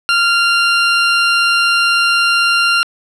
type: tone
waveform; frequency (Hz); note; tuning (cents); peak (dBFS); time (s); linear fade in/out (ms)
20% pulse; 1389; F6; -10; -5; 0.09-2.83; 0
effects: low-pass 7000 Hz 12 dB/octave